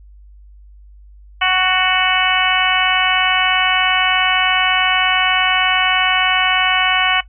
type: harmonic tone with a mistuned harmonic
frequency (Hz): 371.4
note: F#4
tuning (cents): +7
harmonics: 2 / 3 / 4 / 5 / 6 / 7 / 8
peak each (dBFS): -20 / -20 / -20 / -23 / -19 / -23 / -19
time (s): 1.41-7.21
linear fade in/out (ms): 10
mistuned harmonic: 5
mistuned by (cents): -19
effects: noise-tail reverb RT60 0.1 s tail -17 dB re dry + added 50 Hz sine -39 dBFS peak until 7.28 s